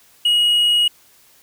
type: tone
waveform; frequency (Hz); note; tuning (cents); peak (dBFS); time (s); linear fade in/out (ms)
triangle; 2895; F#7; -38; -11; 0.25-0.88; 5
effects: white hiss -52 dBFS RMS until 1.42 s